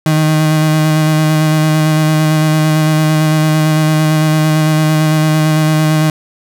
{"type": "tone with vibrato", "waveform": "35% pulse", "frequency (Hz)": 155.56, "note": "D#3", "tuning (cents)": 0, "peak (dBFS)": -7, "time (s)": [0.06, 6.1], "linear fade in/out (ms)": 2, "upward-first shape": "square", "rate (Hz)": 8.9, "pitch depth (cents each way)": 14, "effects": []}